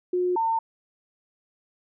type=tone pair in turn; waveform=sine; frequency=360.3 / 904.2 Hz; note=F#4 / A5; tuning=-46 / +47 cents; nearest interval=octave + major third; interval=1593 cents; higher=second; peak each=-21 dBFS; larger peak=neither; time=0.13-0.36 / 0.36-0.59 s; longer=neither; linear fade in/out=5 ms; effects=none